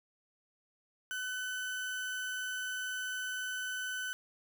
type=tone; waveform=35% pulse; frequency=1507 Hz; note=F#6; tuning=31 cents sharp; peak=-34 dBFS; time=1.11-4.13 s; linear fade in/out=0 ms; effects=none